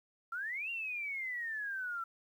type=exponential two-way sweep; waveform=sine; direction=up then down; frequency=1338 to 2794 to 1338 Hz; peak=-36 dBFS; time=0.32-2.04 s; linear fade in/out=5 ms; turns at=0.7 s; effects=11-bit